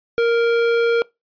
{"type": "tone with hard clipping", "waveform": "sine", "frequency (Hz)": 466.4, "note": "A#4", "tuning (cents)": 1, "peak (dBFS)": -16, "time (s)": [0.18, 1.02], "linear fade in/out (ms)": 0, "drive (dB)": 13, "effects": ["noise-tail reverb RT60 0.2 s tail -23 dB re dry", "resampled to 11025 Hz"]}